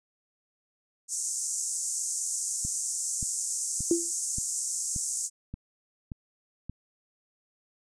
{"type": "band-pass noise", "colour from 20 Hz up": "pink", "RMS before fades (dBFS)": -32, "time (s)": [1.08, 5.3], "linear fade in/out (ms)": 50, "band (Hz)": [6300, 9000], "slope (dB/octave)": 48}
{"type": "click train", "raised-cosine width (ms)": 5, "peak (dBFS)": -24, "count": 8, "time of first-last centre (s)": [2.65, 6.696], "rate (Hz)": 1.73}
{"type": "tone with exponential decay", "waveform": "sine", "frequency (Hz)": 339, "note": "E4", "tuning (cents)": 49, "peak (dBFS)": -17, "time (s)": [3.91, 4.11], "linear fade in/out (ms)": 2, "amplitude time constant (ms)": 43}
{"effects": []}